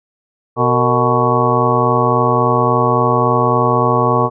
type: harmonic tone with a mistuned harmonic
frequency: 123.6 Hz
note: B2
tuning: 2 cents sharp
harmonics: 1 / 2 / 3 / 4 / 5 / 6 / 7 / 8 / 9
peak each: -18 / -21 / -21 / -18 / -21 / -22 / -21 / -22 / -16 dBFS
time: 0.56-4.3 s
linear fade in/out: 50 ms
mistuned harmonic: 4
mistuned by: -120 cents
effects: none